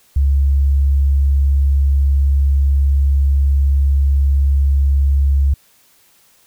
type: tone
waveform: sine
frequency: 69.3 Hz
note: C#2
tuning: in tune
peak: -10 dBFS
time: 0.16-5.54 s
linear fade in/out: 5 ms
effects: white hiss -53 dBFS RMS until 6.46 s